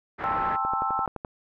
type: low-pass noise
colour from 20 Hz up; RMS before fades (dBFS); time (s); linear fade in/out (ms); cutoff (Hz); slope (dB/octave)
white; -34; 0.18-0.57; 20; 1700; 24
type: chord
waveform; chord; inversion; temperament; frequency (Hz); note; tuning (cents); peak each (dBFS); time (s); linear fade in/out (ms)
sine; A minor seventh; third; just; 792 / 880 / 1056 / 1320; G5 / A5 / C6 / E6; +18 / 0 / +16 / +2; -30 / -31 / -33 / -27; 0.24-1.06; 0
type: click train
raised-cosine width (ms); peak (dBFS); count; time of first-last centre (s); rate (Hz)
1; -19; 8; 0.65-1.248; 11.7
effects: none